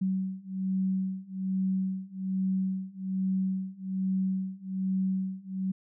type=beating tone pair; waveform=sine; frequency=188.7 / 189.9 Hz; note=F#3 / F#3; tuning=+34 / +45 cents; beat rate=1.2 Hz; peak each=-31 / -30 dBFS; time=0.01-5.72 s; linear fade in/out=10 ms; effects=none